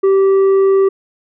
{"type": "tone with tanh clipping", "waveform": "sine", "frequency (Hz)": 388.4, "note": "G4", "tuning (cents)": -16, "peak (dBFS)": -9, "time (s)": [0.03, 0.89], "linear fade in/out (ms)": 10, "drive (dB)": 5, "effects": []}